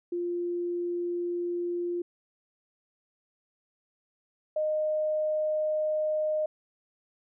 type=tone pair in turn; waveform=sine; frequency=349.2 / 615.9 Hz; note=F4 / D#5; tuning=0 / -18 cents; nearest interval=minor seventh; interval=982 cents; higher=second; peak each=-28 / -25 dBFS; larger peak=second; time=0.12-2.02 / 4.56-6.46 s; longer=neither; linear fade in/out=5 ms; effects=none